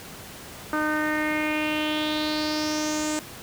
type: tone with low-pass filter sweep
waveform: sawtooth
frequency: 305.6 Hz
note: D#4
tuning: 31 cents flat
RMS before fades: -26 dBFS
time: 0.73-3.19 s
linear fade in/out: 0 ms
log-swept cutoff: 1400 to 7800 Hz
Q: 4.7
effects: pink hiss -41 dBFS RMS until 3.42 s + high-pass 60 Hz 12 dB/octave